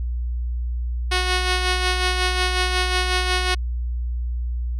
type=tone with tremolo; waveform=5% pulse; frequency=365.7 Hz; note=F#4; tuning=20 cents flat; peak=-7 dBFS; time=1.11-3.55 s; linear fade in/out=10 ms; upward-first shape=sine; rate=5.5 Hz; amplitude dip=45%; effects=added 60 Hz sine -22 dBFS peak until 4.79 s + resampled to 22050 Hz